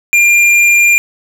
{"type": "tone with hard clipping", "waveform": "sine", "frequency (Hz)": 2396, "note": "D7", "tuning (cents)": 34, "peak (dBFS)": -7, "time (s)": [0.13, 0.98], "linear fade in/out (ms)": 0, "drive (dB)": 9, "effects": []}